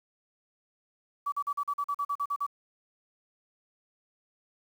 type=tone bursts; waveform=sine; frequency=1147 Hz; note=D6; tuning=41 cents flat; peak=-27 dBFS; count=12; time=1.26-2.466 s; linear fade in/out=10 ms; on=62 ms; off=42 ms; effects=9-bit